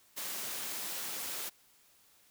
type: high-pass noise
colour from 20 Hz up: white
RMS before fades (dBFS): -39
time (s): 0.16-1.5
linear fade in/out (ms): 20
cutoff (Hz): 170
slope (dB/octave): 12
effects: white hiss -65 dBFS RMS until 2.3 s